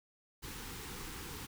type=band-stop noise; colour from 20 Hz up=pink; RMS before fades=-45 dBFS; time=0.42-1.47 s; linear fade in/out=20 ms; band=510 to 770 Hz; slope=96 dB/octave; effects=none